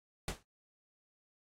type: noise with exponential decay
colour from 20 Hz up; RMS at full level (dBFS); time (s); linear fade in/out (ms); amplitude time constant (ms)
pink; -33; 0.28-0.43; 2; 32
effects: low-pass 10000 Hz 12 dB/octave + AAC 48 kbps